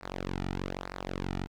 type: tone with flanger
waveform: sawtooth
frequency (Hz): 46.25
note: F#1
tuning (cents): 0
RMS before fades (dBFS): -36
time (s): 0-1.48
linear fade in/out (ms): 50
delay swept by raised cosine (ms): 0.3 to 1.9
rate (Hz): 1.1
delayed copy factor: -0.9
effects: low-pass 5000 Hz 12 dB/octave + 10-bit